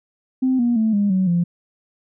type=tone with pitch steps; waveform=sine; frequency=259.2 / 239.1 / 220.5 / 203.4 / 187.57 / 173 Hz; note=C4 / A#3 / A3 / G#3 / F#3 / F3; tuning=-16 / +44 / +4 / -36 / +24 / -16 cents; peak=-14 dBFS; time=0.42-1.44 s; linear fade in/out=10 ms; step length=170 ms; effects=tanh soft clip ceiling -10 dBFS